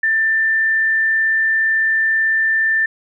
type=tone; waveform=sine; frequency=1781 Hz; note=A6; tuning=21 cents sharp; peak=-13 dBFS; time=0.03-2.86 s; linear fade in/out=5 ms; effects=none